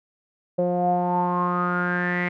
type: tone with low-pass filter sweep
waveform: sawtooth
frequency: 177.5 Hz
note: F3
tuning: 28 cents sharp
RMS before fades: -23 dBFS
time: 0.58-2.29 s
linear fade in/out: 10 ms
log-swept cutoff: 560 to 2100 Hz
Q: 9.9
effects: none